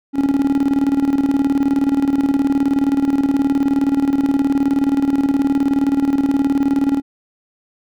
triangle tone with tremolo, 277.2 Hz, C#4, in tune, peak -9 dBFS, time 0.13-7.02 s, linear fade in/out 50 ms, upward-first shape square, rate 19 Hz, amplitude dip 65%, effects none

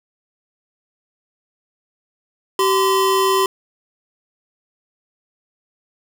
square tone pair together, 384.3 / 1025 Hz, G4 / C6, -34 / -36 cents, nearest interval octave + perfect fourth, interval 1698 cents, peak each -17 / -18 dBFS, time 2.59-3.46 s, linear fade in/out 2 ms, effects none

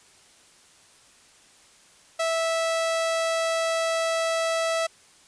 sawtooth tone, 656 Hz, E5, 9 cents flat, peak -19 dBFS, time 2.19-4.87 s, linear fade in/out 10 ms, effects white hiss -55 dBFS RMS until 5.27 s + resampled to 22050 Hz

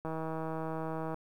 click train, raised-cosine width 1 ms, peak -24 dBFS, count 176, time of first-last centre 0.05-1.144 s, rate 160 Hz, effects 10-bit

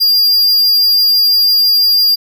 square tone, 4802 Hz, D8, 38 cents sharp, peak -8 dBFS, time 0-2.16 s, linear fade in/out 20 ms, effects none

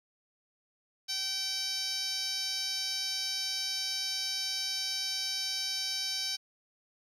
10% pulse tone with band-pass filter, 771 Hz, G5, 29 cents flat, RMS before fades -34 dBFS, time 1.08-6.37 s, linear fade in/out 20 ms, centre 5600 Hz, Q 2.9, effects 10-bit

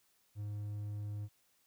triangle tone, 103.83 Hz, G#2, in tune, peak -36 dBFS, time 0.35-1.29 s, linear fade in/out 50 ms, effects white hiss -73 dBFS RMS until 1.66 s

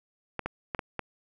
clicks, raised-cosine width 0.5 ms, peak -16 dBFS, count 5, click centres 0.393 / 0.46 / 0.748 / 0.792 / 0.993 s, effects none

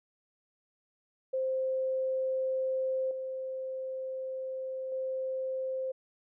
sine tone with level steps, 523.3 Hz, C5, in tune, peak -28 / -34 / -31 dBFS, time 1.33-5.92 s, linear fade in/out 10 ms, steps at 3.11 / 4.92 s, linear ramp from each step 2 ms, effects none

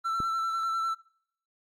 triangle tone with vibrato, 1337 Hz, E6, 24 cents sharp, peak -25 dBFS, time 0.04-0.95 s, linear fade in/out 20 ms, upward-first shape sine, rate 10 Hz, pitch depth 20 cents each way
click, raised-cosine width 3 ms, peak -23 dBFS, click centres 0.203 s
effects noise-tail reverb RT60 0.7 s tail -25 dB re dry + Opus 32 kbps

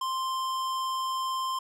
sine tone with hard clipping, 1047 Hz, C6, 1 cent sharp, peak -30 dBFS, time 0.01-1.59 s, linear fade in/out 5 ms, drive 16 dB, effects none

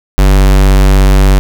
square tone, 48.33 Hz, G1, 24 cents flat, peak -4 dBFS, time 0.18-1.39 s, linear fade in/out 0 ms, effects none

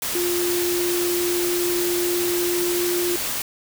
sine tone in noise, 351.2 Hz, F4, 10 cents sharp, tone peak -21 dBFS, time 0.15-3.16 s, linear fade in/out 2 ms, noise white, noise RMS -26 dBFS, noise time 0.02-3.42 s, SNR +2 dB, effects none

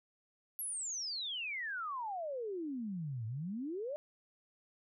sine exponential two-way sweep, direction down then up, 11720 to 106.6 to 616 Hz, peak -37 dBFS, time 0.59-3.96 s, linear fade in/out 0 ms, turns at 3.26 s, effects none

